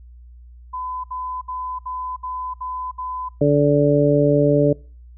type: tone bursts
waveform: sine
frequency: 1010 Hz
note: B5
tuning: 39 cents sharp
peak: -25 dBFS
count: 7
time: 0.73-3.29 s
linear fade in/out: 10 ms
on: 310 ms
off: 65 ms
type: harmonic tone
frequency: 145.1 Hz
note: D3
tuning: 21 cents flat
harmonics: 1 / 2 / 3 / 4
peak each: -18 / -18 / -18 / -18 dBFS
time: 3.41-4.73 s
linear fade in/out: 5 ms
effects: noise-tail reverb RT60 0.4 s tail -25 dB re dry + added 60 Hz sine -40 dBFS peak until 5.17 s